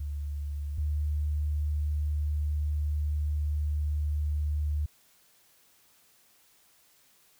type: tone pair in turn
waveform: sine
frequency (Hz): 72.6 / 74.6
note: D2 / D2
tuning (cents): -19 / +28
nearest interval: unison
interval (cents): 47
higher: second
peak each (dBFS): -31 / -26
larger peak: second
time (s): 0-0.78 / 0.78-4.86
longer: second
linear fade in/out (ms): 5
effects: white hiss -63 dBFS RMS until 7.39 s